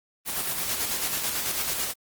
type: noise with tremolo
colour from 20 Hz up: white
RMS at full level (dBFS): -27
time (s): 0.25-1.94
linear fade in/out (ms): 50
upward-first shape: square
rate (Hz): 9.1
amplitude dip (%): 35
effects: Opus 24 kbps